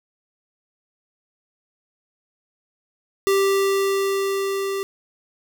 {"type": "tone with level ramp", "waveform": "square", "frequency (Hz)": 392, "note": "G4", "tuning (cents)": 0, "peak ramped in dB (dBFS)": [-16, -24], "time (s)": [3.27, 4.83], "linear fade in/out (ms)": 0, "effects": []}